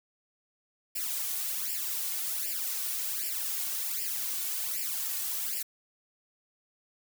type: noise with flanger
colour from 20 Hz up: blue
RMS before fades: -33 dBFS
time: 0.95-5.63 s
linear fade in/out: 10 ms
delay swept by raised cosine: 0.39 to 2.79 ms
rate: 1.3 Hz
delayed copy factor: +1
effects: none